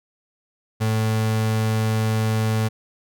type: tone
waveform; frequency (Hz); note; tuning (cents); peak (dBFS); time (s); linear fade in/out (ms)
35% pulse; 110; A2; 0; -17; 0.8-2.69; 20
effects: none